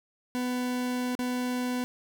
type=tone with dropouts; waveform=40% pulse; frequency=249 Hz; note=B3; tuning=14 cents sharp; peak=-27 dBFS; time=0.35-1.84 s; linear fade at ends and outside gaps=0 ms; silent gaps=1.152-1.191 s; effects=none